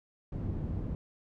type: low-pass noise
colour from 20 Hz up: white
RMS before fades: -35 dBFS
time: 0.32-0.95 s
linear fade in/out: 2 ms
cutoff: 160 Hz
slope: 12 dB/octave
effects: none